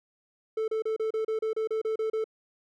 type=tone bursts; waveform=triangle; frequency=440 Hz; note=A4; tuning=in tune; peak=-24 dBFS; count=12; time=0.57-2.242 s; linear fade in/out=5 ms; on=110 ms; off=32 ms; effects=none